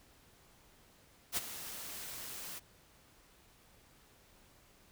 white noise with ADSR envelope, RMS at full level -32 dBFS, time 1.32-2.6 s, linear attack 52 ms, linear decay 23 ms, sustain -13 dB, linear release 26 ms, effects pink hiss -64 dBFS RMS until 4.91 s

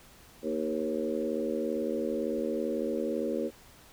harmonic tone with a mistuned harmonic, 77.9 Hz, D#2, 3 cents sharp, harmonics 3 / 4 / 5 / 6 / 7, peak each -35 / -35 / -35 / -35 / -35 dBFS, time 0.42-3.51 s, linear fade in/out 50 ms, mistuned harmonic 6, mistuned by +20 cents, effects pink hiss -55 dBFS RMS until 3.92 s

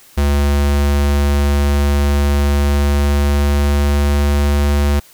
square tone with pitch glide, 71.5 to 72.04 Hz, D2 to D2, -46 to -33 cents, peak -12 dBFS, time 0.17-5 s, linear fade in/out 10 ms, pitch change +13 cents, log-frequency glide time 2.54-4.59 s, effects white hiss -45 dBFS RMS until 5.13 s

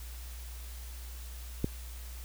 click, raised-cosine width 3 ms, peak -15 dBFS, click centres 1.644 s, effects added 60 Hz sine -41 dBFS peak until 2.24 s + white hiss -51 dBFS RMS until 2.24 s

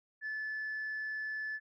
sine tone, 1736 Hz, A6, 24 cents flat, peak -34 dBFS, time 0.21-1.6 s, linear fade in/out 50 ms, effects tanh soft clip ceiling -33 dBFS

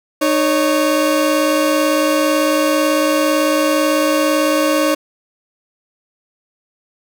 30% pulse tone pair together, 306.2 / 554.4 Hz, D#4 / C#5, -28 / 0 cents, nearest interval minor seventh, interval 1028 cents, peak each -13 dBFS, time 0.21-4.95 s, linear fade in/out 10 ms, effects none

